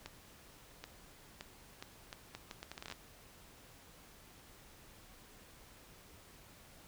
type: accelerating click train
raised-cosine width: 0.2 ms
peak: -27 dBFS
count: 16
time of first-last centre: 0.06-2.923 s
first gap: 780 ms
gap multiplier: 0.73
effects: pink hiss -59 dBFS RMS until 6.87 s